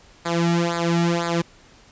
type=tone with flanger; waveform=sawtooth; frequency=170 Hz; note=F3; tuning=46 cents flat; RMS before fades=-21 dBFS; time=0.25-1.42 s; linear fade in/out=10 ms; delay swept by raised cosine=0.34 to 1.94 ms; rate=2 Hz; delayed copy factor=-0.9; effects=pink hiss -51 dBFS RMS until 1.91 s + resampled to 16000 Hz